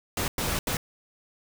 pink noise bursts at uneven times, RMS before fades -28 dBFS, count 3, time 0.17-0.28 / 0.38-0.59 / 0.67-0.77 s, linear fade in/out 2 ms, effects none

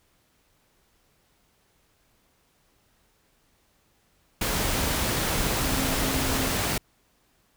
sine tone in noise, 265.3 Hz, C4, 24 cents sharp, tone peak -32 dBFS, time 5.62-6.49 s, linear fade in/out 5 ms, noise pink, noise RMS -26 dBFS, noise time 4.41-6.78 s, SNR -9 dB, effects pink hiss -66 dBFS RMS until 7.56 s

